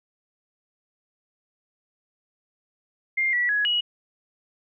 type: tone with pitch steps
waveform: sine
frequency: 2110 / 1950 / 1676 / 2910 Hz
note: C7 / B6 / G#6 / F#7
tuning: +14 / -23 / +15 / -29 cents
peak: -20 dBFS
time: 3.17-3.81 s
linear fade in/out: 10 ms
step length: 160 ms
effects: none